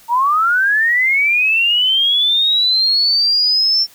sine linear sweep, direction up, 911 to 5420 Hz, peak -11 dBFS, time 0.08-3.87 s, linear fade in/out 50 ms, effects white hiss -46 dBFS RMS until 3.94 s

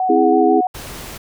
sine tone with vibrato, 740 Hz, F#5, in tune, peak -15 dBFS, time 0-0.67 s, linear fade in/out 2 ms, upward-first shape square, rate 6.1 Hz, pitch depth 16 cents each way
sine chord, C augmented, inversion none, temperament equal, 261.6 / 329.6 / 415.3 Hz, C4 / E4 / G#4, 0 / 0 / 0 cents, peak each -18 / -15 / -15 dBFS, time 0.09-0.61 s, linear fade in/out 10 ms
pink noise, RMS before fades -32 dBFS, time 0.74-1.18 s, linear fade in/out 10 ms
effects none

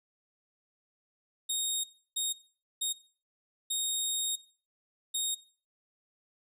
20% pulse tone bursts at uneven times, 3723 Hz, A#7, 3 cents flat, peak -23 dBFS, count 5, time 1.49-1.84 / 2.16-2.33 / 2.81-2.93 / 3.7-4.36 / 5.14-5.35 s, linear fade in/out 10 ms, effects noise-tail reverb RT60 0.4 s tail -18 dB re dry

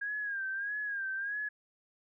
sine tone with vibrato, 1623 Hz, G#6, 40 cents flat, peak -33 dBFS, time 0.01-1.49 s, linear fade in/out 10 ms, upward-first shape sine, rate 1.6 Hz, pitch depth 80 cents each way, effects none

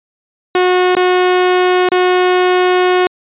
sawtooth tone with dropouts, 364 Hz, F#4, 28 cents flat, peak -5 dBFS, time 0.55-3.07 s, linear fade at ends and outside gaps 2 ms, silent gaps 0.952-0.967 / 1.889-1.918 s, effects resampled to 8000 Hz

